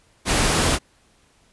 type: noise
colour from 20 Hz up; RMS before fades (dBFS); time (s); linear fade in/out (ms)
pink; -19; 0.25-0.79; 50
effects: pink hiss -59 dBFS RMS until 1.52 s + resampled to 24000 Hz